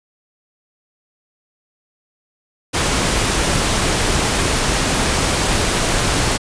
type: noise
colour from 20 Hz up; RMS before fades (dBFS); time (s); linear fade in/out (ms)
pink; -17; 2.73-6.38; 20
effects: resampled to 22050 Hz